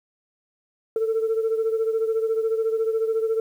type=beating tone pair; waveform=sine; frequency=444.3 / 458.3 Hz; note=A4 / A#4; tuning=+17 / -29 cents; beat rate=14 Hz; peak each=-20 / -26 dBFS; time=0.96-3.4 s; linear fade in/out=2 ms; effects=tanh soft clip ceiling -16 dBFS + 9-bit